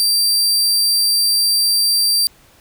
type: tone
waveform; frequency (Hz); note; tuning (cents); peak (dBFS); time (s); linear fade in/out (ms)
sawtooth; 4699; D8; 0; -10; 0-2.27; 0
effects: pink hiss -50 dBFS RMS until 2.6 s